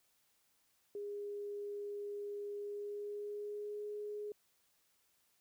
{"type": "tone with pitch glide", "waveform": "sine", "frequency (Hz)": [409.1, 417.2], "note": ["G#4", "G#4"], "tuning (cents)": [-26, 8], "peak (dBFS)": -40, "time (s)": [0.95, 4.32], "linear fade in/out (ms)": 2, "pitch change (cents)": 34, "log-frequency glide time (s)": [2.56, 3.88], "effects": ["white hiss -75 dBFS RMS until 5.4 s"]}